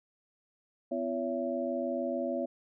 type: tone cluster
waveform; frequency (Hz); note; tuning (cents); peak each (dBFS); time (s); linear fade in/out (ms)
sine; 253.7 / 340.4 / 565 / 665; B3 / F4 / C#5 / E5; +47 / -44 / +33 / +15; -35 / -38 / -34 / -36; 0.91-2.46; 10
effects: none